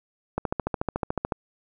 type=click train; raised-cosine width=1 ms; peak=-11 dBFS; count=14; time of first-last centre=0.38-1.322 s; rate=13.8 Hz; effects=none